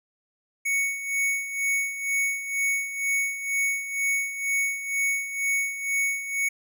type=tone with tremolo; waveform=square; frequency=2223 Hz; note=C#7; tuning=4 cents sharp; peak=-22 dBFS; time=0.65-6.49 s; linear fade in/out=10 ms; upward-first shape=sine; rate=2.1 Hz; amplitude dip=70%; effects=none